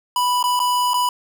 square tone with dropouts, 987.8 Hz, B5, in tune, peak -17 dBFS, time 0.16-1.09 s, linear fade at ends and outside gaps 2 ms, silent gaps 0.428-0.439 / 0.593-0.6 / 0.935-0.941 s, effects none

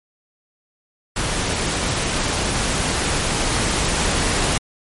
pink noise with level ramp, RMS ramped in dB -22 to -19 dBFS, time 1.16-4.58 s, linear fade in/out 5 ms, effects MP3 48 kbps

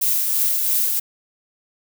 violet noise with tremolo, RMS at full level -18 dBFS, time 0.01-1 s, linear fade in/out 10 ms, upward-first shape triangle, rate 3 Hz, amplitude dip 35%, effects none

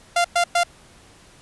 sawtooth tone bursts, 695 Hz, F5, 9 cents flat, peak -12 dBFS, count 3, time 0.16-0.635 s, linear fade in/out 5 ms, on 85 ms, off 110 ms, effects pink hiss -50 dBFS RMS until 1.41 s + resampled to 24000 Hz

